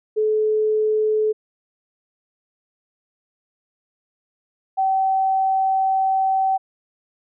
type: tone pair in turn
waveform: sine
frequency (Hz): 430.7 / 767.4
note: A4 / G5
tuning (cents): -37 / -37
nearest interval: minor seventh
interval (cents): 1000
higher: second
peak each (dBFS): -16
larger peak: neither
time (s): 0.16-1.33 / 4.77-6.58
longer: second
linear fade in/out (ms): 20
effects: none